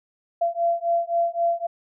sine beating tone pair, 680 / 683.8 Hz, F5 / F5, -46 / -37 cents, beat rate 3.8 Hz, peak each -23 dBFS, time 0.41-1.67 s, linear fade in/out 10 ms, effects none

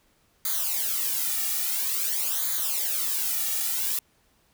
blue noise with flanger, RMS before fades -27 dBFS, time 0.45-3.99 s, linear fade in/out 2 ms, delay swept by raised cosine 0.36 to 1.96 ms, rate 0.49 Hz, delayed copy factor -0.9, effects pink hiss -65 dBFS RMS until 4.53 s

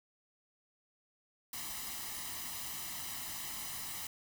white noise with comb filter, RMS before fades -42 dBFS, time 1.53-4.07 s, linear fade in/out 2 ms, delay 1 ms, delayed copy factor +0.65, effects none

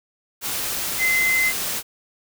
sine tone in noise, 2060 Hz, C7, 28 cents flat, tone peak -17 dBFS, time 0.98-1.53 s, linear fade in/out 50 ms, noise white, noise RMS -26 dBFS, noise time 0.41-1.83 s, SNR +6 dB, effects none

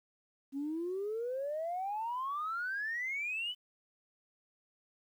sine exponential sweep, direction up, 268 to 3042 Hz, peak -33 dBFS, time 0.52-3.55 s, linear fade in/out 50 ms, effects tanh soft clip ceiling -30 dBFS + 11-bit

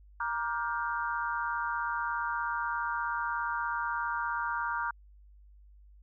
sine chord, G minor seventh, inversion first, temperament just, 940.8 / 1176 / 1411.2 / 1568 Hz, Bb5 / D6 / F6 / G6, +16 / +2 / +18 / 0 cents, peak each -34 / -36 / -35 / -38 dBFS, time 0.2-4.91 s, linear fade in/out 5 ms, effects added 50 Hz sine -53 dBFS peak until 6.02 s

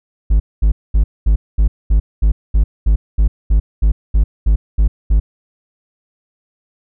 triangle tone bursts, 51.91 Hz, G#1, in tune, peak -6 dBFS, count 16, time 0.3-5.2 s, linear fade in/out 10 ms, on 100 ms, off 220 ms, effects none

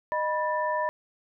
sine tone cluster, 615 / 980 / 1776 Hz, D#5 / B5 / A6, -20 / -14 / +16 cents, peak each -29 / -27 / -34 dBFS, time 0.12-0.89 s, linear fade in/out 0 ms, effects none

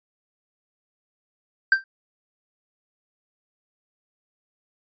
triangle tone with exponential decay, 1568 Hz, G6, in tune, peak -8 dBFS, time 1.72-1.84 s, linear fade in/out 2 ms, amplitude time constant 25 ms, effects resampled to 16000 Hz

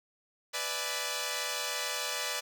5% pulse chord, E dominant seventh, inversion second, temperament equal with one note detuned, 493.9 / 587.3 / 659.3 / 842.2 Hz, B4 / D5 / E5 / G#5, 0 / 0 / 0 / +24 cents, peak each -26 / -24 / -30 / -28 dBFS, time 0.53-2.41 s, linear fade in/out 20 ms, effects none

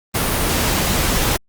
pink noise, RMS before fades -18 dBFS, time 0.14-1.37 s, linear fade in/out 10 ms, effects Opus 32 kbps

